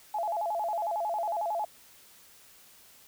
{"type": "tone with vibrato", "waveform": "sine", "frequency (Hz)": 759, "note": "F#5", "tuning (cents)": 44, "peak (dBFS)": -28, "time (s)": [0.14, 1.65], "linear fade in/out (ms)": 5, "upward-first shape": "square", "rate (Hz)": 11, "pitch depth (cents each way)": 190, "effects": ["white hiss -56 dBFS RMS until 3.07 s"]}